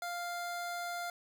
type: tone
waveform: 25% pulse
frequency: 698.5 Hz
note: F5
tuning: in tune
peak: -33 dBFS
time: 0.02-1.1 s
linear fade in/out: 2 ms
effects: none